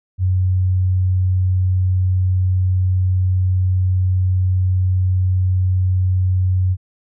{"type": "tone", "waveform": "sine", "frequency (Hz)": 92.5, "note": "F#2", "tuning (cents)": 0, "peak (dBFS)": -13, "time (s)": [0.18, 6.77], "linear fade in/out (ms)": 50, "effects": []}